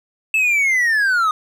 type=linear sweep; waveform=triangle; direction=down; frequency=2642 to 1225 Hz; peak=-12 dBFS; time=0.34-1.31 s; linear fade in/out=2 ms; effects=none